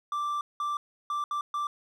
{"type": "tone bursts at uneven times", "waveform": "triangle", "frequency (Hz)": 1174.7, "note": "D6", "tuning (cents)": 0, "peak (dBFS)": -26, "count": 5, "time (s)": [[0.12, 0.41], [0.6, 0.77], [1.1, 1.24], [1.31, 1.41], [1.54, 1.67]], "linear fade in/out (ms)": 2, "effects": []}